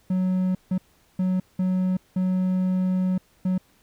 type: tone bursts at uneven times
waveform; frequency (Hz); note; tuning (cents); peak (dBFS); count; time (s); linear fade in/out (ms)
triangle; 185; F#3; 0; -18; 6; 0.1-0.55 / 0.71-0.78 / 1.19-1.4 / 1.59-1.97 / 2.16-3.18 / 3.45-3.58; 5
effects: pink hiss -61 dBFS RMS until 3.82 s